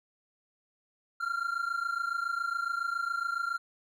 triangle tone pair together, 1369.7 / 1396.9 Hz, F6 / F6, -34 / 0 cents, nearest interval unison, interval 34 cents, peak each -31 / -31 dBFS, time 1.2-3.58 s, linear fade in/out 10 ms, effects none

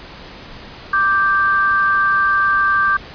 sine tone pair together, 1174.7 / 1571.9 Hz, D6 / G6, 0 / +4 cents, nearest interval perfect fourth, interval 504 cents, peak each -15 dBFS, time 0.93-2.97 s, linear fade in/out 5 ms, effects pink hiss -36 dBFS RMS until 3.14 s + resampled to 11025 Hz

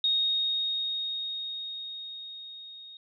sine tone with level ramp, 3729 Hz, A#7, in tune, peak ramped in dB -22 to -44 dBFS, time 0.04-2.97 s, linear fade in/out 2 ms, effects none

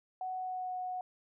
sine tone with pitch glide, 744 to 734.6 Hz, F#5 to F#5, +9 to -13 cents, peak -35 dBFS, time 0.21-1.01 s, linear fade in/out 2 ms, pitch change -22 cents, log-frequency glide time 0.35-0.75 s, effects none

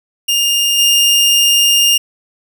sawtooth tone with level steps, 2818 Hz, F7, 15 cents sharp, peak -8 / -5 dBFS, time 0.28-1.98 s, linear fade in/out 10 ms, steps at 0.78 s, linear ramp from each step 10 ms, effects none

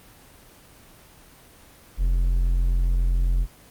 triangle tone, 43.65 Hz, F1, in tune, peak -16 dBFS, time 1.97-3.47 s, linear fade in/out 50 ms, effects pink hiss -50 dBFS RMS until 3.7 s + Opus 24 kbps

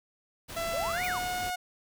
pink noise, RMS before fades -41 dBFS, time 0.48-1.51 s, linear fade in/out 20 ms
sawtooth tone with pitch glide, 669 to 725.3 Hz, E5 to F#5, +25 to -35 cents, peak -27 dBFS, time 0.56-1.56 s, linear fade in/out 10 ms, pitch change +140 cents, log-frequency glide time 0.93-1 s
sine exponential two-way sweep, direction up then down, 493.9 to 2500 to 883 Hz, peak -33 dBFS, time 0.73-1.19 s, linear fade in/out 10 ms, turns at 1.05 s
violet noise with exponential decay, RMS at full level -36 dBFS, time 1.04-1.18 s, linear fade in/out 5 ms, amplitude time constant 30 ms
effects none

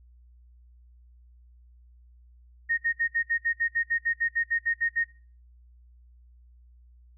sine tone bursts, 1853 Hz, A#6, 11 cents flat, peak -22 dBFS, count 16, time 2.69-5.044 s, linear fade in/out 20 ms, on 89 ms, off 62 ms, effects noise-tail reverb RT60 0.4 s tail -20 dB re dry + added 60 Hz sine -52 dBFS peak until 7.17 s

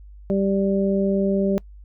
harmonic tone, 196 Hz, G3, in tune, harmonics 1 / 2 / 3, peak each -20 / -23 / -25 dBFS, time 0.3-1.58 s, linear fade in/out 0 ms, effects noise-tail reverb RT60 0.1 s tail -24 dB re dry + added 50 Hz sine -40 dBFS peak until 1.84 s

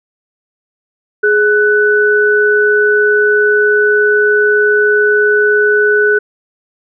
sine tone pair together, 418.4 / 1491 Hz, G#4 / F#6, +13 / +13 cents, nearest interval octave + minor seventh, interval 2200 cents, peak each -10 dBFS, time 1.23-6.19 s, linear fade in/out 10 ms, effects none

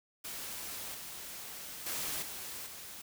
white noise with level steps, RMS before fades -42 / -45 / -37 / -43 / -47 dBFS, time 0.24-3.02 s, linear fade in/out 10 ms, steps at 0.94 / 1.86 / 2.22 / 2.66 s, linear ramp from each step 5 ms, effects none

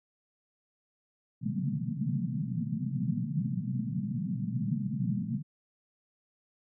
pink band-pass noise, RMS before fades -32 dBFS, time 1.41-5.43 s, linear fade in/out 50 ms, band 120 to 240 Hz, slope 96 dB/octave, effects none

